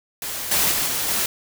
white noise with level steps, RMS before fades -29 / -19 / -22 / -24 / -22 dBFS, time 0.22-1.26 s, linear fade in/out 2 ms, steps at 0.51 / 0.71 / 0.86 / 1.08 s, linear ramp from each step 5 ms, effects none

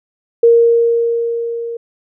sine tone with level ramp, 466.2 Hz, A#4, in tune, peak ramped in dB -4 to -21 dBFS, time 0.43-1.77 s, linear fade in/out 5 ms, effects none

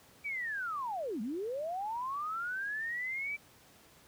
sine linear two-way sweep, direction down then up, 2334 to 197.5 to 2334 Hz, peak -34 dBFS, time 0.24-3.37 s, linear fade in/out 20 ms, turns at 1.21 s, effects pink hiss -60 dBFS RMS until 4.07 s + high-pass 80 Hz 12 dB/octave

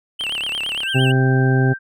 triangle tone with vibrato, 2912 Hz, F#7, 28 cents flat, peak -20 dBFS, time 0.19-1.12 s, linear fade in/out 10 ms, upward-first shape sine, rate 8.7 Hz, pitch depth 170 cents each way
click train, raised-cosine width 0.3 ms, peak -15 dBFS, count 23, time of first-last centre 0.21-0.833 s, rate 35.3 Hz
sine tone, 1570 Hz, G6, 2 cents sharp, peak -24 dBFS, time 0.82-1.79 s, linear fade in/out 50 ms
harmonic tone, 130.81 Hz, C3, in tune, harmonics 1 / 2 / 3 / 4 / 5 / 6, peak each -14 / -21 / -22 / -32 / -33 / -28 dBFS, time 0.94-1.74 s, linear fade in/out 20 ms
effects none

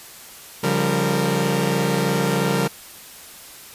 sawtooth tone cluster, 141.2 / 174.7 / 197.6 / 460.9 Hz, C#3 / F3 / G3 / A#4, +32 / +1 / +14 / -20 cents, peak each -20 dBFS, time 0.63-2.68 s, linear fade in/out 10 ms, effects white hiss -41 dBFS RMS until 3.74 s + resampled to 32000 Hz

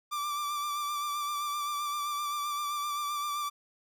45% pulse tone with vibrato, 1174.7 Hz, D6, in tune, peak -31 dBFS, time 0.11-3.5 s, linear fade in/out 20 ms, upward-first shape sine, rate 7.7 Hz, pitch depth 28 cents each way, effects none

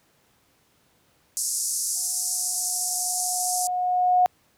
white band-pass noise, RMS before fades -27 dBFS, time 1.37-3.67 s, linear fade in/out 0 ms, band 5300 to 11000 Hz, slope 48 dB/octave
sine tone with exponential growth, 726 Hz, F#5, 33 cents flat, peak -14 dBFS, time 1.96-4.26 s, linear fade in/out 0 ms, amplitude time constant 500 ms
effects pink hiss -63 dBFS RMS until 4.57 s + high-pass 80 Hz 12 dB/octave

